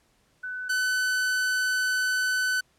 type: tone pair in turn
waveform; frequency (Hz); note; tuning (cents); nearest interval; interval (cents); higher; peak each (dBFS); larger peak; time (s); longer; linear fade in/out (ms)
sine / 45% pulse; 1501 / 1506.9; F#6 / F#6; +24 / +31; unison; 7; second; -31 / -23; second; 0.43-0.69 / 0.69-2.61; second; 10
effects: pink hiss -66 dBFS RMS until 2.78 s + low-pass 11000 Hz 12 dB/octave